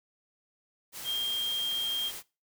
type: tone in noise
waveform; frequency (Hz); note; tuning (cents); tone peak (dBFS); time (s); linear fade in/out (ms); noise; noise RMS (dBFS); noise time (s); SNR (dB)
sine; 3207; G7; +39; -28; 1.04-2.12; 50; white; -41; 0.92-2.23; +10
effects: noise-tail reverb RT60 0.3 s tail -22 dB re dry